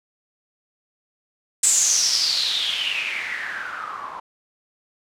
blue noise with low-pass filter sweep, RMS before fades -23 dBFS, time 1.63-4.2 s, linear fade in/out 5 ms, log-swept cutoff 7900 to 960 Hz, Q 7.7, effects none

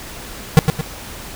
square tone with echo, 155.56 Hz, D#3, in tune, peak -4 dBFS, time 0.57-0.59 s, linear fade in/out 0 ms, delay 110 ms, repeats 2, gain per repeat -7 dB, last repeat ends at 0.81 s, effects pink hiss -33 dBFS RMS until 1.35 s

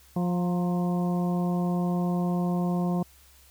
harmonic tone with a mistuned harmonic, 176.7 Hz, F3, 21 cents sharp, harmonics 1 / 2 / 3 / 4 / 5 / 6, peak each -24 / -34 / -38 / -36 / -42 / -42 dBFS, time 0.16-3.03 s, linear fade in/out 5 ms, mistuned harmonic 5, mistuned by +63 cents, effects added 67 Hz sine -57 dBFS peak until 3.5 s + white hiss -57 dBFS RMS until 3.5 s

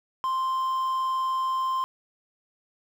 triangle tone with quantisation, 1046.5 Hz, C6, in tune, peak -22 dBFS, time 0.24-1.84 s, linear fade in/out 0 ms, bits 8, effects none

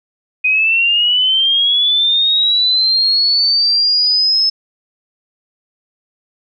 sine linear sweep, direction up, 2489 to 5230 Hz, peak -10 dBFS, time 0.44-4.5 s, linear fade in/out 10 ms, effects none

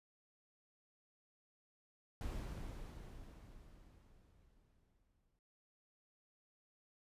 brown noise with exponential decay, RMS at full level -41 dBFS, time 2.21-5.39 s, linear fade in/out 1 ms, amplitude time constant 690 ms, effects resampled to 32000 Hz

